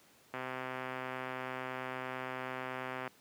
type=click train; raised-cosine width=0.5 ms; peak=-24 dBFS; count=354; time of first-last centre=0.34-3.076 s; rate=129 Hz; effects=pink hiss -63 dBFS RMS until 3.2 s + high-pass 150 Hz 12 dB/octave